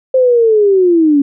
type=linear sweep; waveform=sine; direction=down; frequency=526 to 275.8 Hz; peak=-6 dBFS; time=0.14-1.22 s; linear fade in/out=5 ms; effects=none